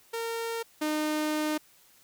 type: tone pair in turn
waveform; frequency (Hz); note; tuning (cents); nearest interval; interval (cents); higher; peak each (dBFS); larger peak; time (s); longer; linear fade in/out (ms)
sawtooth; 459.3 / 305.6; A#4 / D#4; -26 / -31; perfect fifth; 705; first; -27 / -23; second; 0.13-0.63 / 0.81-1.58; second; 10
effects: white hiss -60 dBFS RMS until 2.03 s